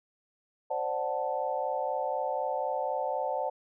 sine chord, D dominant seventh, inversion third, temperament equal, 523.3 / 587.3 / 740 / 880 Hz, C5 / D5 / F#5 / A5, 0 / 0 / 0 / 0 cents, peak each -34 dBFS, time 0.7-3.5 s, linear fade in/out 10 ms, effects none

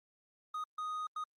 triangle tone bursts at uneven times, 1244.5 Hz, D#6, in tune, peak -34 dBFS, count 3, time 0.54-0.64 / 0.78-1.07 / 1.16-1.24 s, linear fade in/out 5 ms, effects Opus 32 kbps

